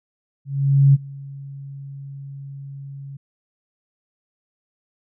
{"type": "tone with ADSR envelope", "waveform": "sine", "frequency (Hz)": 138.59, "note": "C#3", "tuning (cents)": 0, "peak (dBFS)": -8, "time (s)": [0.45, 3.17], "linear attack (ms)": 490, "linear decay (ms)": 29, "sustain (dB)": -24, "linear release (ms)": 7, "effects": []}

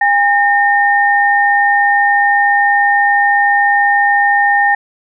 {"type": "tone pair together", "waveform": "sine", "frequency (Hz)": [810.3, 1827], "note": ["G#5", "A#6"], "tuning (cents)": [-43, -35], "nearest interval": "octave + major second", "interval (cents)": 1408, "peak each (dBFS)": -11, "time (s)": [0.01, 4.75], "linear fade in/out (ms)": 5, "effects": []}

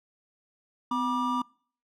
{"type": "tone cluster", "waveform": "triangle", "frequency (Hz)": [252.8, 965, 1186], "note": ["B3", "B5", "D6"], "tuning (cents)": [41, -40, 17], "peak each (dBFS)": -28, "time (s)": [0.91, 1.42], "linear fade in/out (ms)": 5, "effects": ["noise-tail reverb RT60 0.5 s tail -25 dB re dry"]}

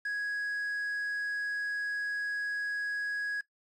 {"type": "tone with quantisation", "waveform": "triangle", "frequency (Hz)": 1663, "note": "G#6", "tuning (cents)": 2, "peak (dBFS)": -29, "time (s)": [0.05, 3.41], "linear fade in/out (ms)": 5, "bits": 9, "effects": ["noise-tail reverb RT60 0.1 s tail -18 dB re dry", "low-pass 8000 Hz 12 dB/octave"]}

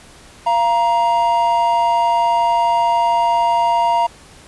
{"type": "tone pair together", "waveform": "triangle", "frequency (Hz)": [688.9, 940], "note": ["F5", "A#5"], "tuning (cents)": [-24, 14], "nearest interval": "perfect fourth", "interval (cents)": 538, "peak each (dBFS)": [-16, -12], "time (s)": [0.46, 4.07], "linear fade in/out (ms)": 10, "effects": ["pink hiss -43 dBFS RMS until 4.47 s", "resampled to 24000 Hz"]}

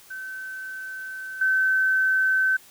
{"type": "tone with level steps", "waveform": "sine", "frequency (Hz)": 1534, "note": "G6", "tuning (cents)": -38, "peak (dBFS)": [-32, -18], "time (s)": [0.1, 2.57], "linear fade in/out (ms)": 10, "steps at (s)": 1.41, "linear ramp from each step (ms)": 5, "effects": ["white hiss -51 dBFS RMS until 2.7 s"]}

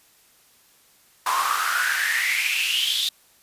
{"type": "noise with high-pass filter sweep", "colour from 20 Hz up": "pink", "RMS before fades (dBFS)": -23, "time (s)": [1.26, 3.09], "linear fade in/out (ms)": 5, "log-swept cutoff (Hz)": [990, 3700], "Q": 8.4, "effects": ["white hiss -57 dBFS RMS until 3.42 s", "resampled to 32000 Hz"]}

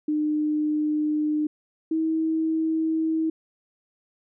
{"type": "tone pair in turn", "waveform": "sine", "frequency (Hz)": [302.9, 320.1], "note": ["D#4", "D#4"], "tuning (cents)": [-46, 49], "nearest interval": "minor second", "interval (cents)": 95, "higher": "second", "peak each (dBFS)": -21, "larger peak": "neither", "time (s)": [[0.08, 1.47], [1.91, 3.3]], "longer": "neither", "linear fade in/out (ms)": 5, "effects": []}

